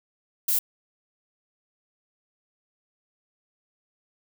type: noise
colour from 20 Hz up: violet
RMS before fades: -23 dBFS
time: 0.48-0.59 s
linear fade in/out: 5 ms
effects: none